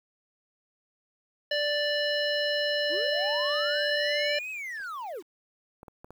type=harmonic tone; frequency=587.3 Hz; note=D5; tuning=in tune; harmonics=1 / 3 / 5 / 7 / 9; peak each=-28 / -31 / -32 / -35 / -38 dBFS; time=1.51-4.39 s; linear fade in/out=5 ms
type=linear two-way sweep; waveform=triangle; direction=up then down; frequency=277.2 to 2579 to 277.2 Hz; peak=-32 dBFS; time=2.89-5.23 s; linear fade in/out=50 ms; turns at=4.51 s
type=clicks; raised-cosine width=1 ms; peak=-31 dBFS; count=4; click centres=5.831 / 5.882 / 6.045 / 6.106 s
effects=9-bit